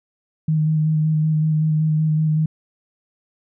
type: tone with vibrato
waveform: sine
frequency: 155.56 Hz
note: D#3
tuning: in tune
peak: -15 dBFS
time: 0.48-2.46 s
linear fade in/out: 5 ms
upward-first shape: square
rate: 5.3 Hz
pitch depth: 15 cents each way
effects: none